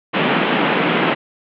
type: band-pass noise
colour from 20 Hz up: pink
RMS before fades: -17 dBFS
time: 0.13-1.15 s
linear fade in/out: 20 ms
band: 160 to 3200 Hz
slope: 48 dB/octave
effects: none